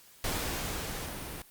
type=noise with level ramp; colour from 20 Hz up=pink; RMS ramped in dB=-32 to -41 dBFS; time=0.24-1.42 s; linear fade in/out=2 ms; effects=white hiss -57 dBFS RMS until 1.5 s + Opus 48 kbps